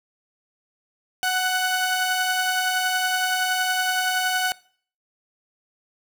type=tone pair together; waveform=sawtooth; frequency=740 / 1490.7 Hz; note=F#5 / F#6; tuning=0 / +12 cents; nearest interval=octave; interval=1212 cents; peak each=-20 dBFS; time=1.23-4.52 s; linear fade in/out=0 ms; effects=noise-tail reverb RT60 0.5 s tail -22 dB re dry